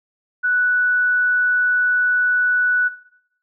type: tone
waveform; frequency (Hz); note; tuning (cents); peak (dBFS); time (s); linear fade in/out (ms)
sine; 1480; F#6; 0; -15; 0.43-2.89; 20
effects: noise-tail reverb RT60 0.8 s tail -17 dB re dry